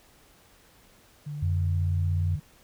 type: tone with pitch glide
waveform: sine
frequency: 146.83 to 149.57 Hz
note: D3 to D3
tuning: 0 to +32 cents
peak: -32 dBFS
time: 1.26-2.4 s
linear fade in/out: 10 ms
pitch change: +32 cents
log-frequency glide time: 2.05-2.21 s
type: tone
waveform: sine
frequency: 90.3 Hz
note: F#2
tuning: 42 cents flat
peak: -23 dBFS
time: 1.42-2.36 s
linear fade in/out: 10 ms
effects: pink hiss -58 dBFS RMS until 2.63 s